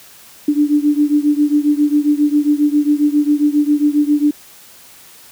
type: beating tone pair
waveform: sine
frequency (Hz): 292 / 299.4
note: D4 / D4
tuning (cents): -10 / +33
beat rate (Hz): 7.4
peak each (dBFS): -13 / -15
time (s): 0.48-4.31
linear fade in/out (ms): 5
effects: white hiss -42 dBFS RMS until 5.31 s + high-pass 60 Hz 12 dB/octave